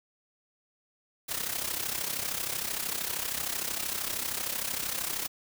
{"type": "noise with amplitude modulation", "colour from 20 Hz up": "white", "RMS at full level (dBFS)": -30, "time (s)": [1.28, 5.28], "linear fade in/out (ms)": 20, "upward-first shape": "sine", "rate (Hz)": 33, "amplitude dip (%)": 70, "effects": []}